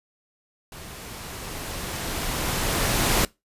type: noise with level ramp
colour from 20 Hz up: pink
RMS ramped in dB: -41 to -20 dBFS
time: 0.72-3.25 s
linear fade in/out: 2 ms
effects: noise-tail reverb RT60 0.2 s tail -22 dB re dry + resampled to 32000 Hz